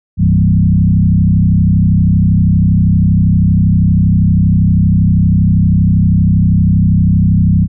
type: tone with frequency modulation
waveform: sine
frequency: 134.5 Hz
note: C3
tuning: 48 cents sharp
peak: -6 dBFS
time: 0.17-7.68 s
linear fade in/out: 50 ms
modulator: 32.6 Hz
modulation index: 2.1
effects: none